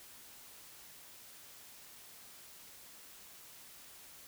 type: silence
effects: white hiss -55 dBFS RMS until 4.27 s